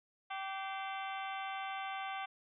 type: harmonic tone with a mistuned harmonic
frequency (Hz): 387.6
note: G4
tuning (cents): -20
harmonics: 2 / 3 / 4 / 5 / 6 / 7 / 8 / 9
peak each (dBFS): -41 / -45 / -47 / -49 / -51 / -52 / -53 / -54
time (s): 0.3-2.26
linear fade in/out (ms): 10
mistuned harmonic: 5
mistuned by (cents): +110
effects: none